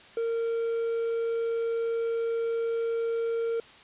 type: tone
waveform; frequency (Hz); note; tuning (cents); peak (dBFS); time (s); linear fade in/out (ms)
triangle; 460.2; A#4; -22; -24; 0.17-3.6; 2
effects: white hiss -51 dBFS RMS until 3.83 s + resampled to 8000 Hz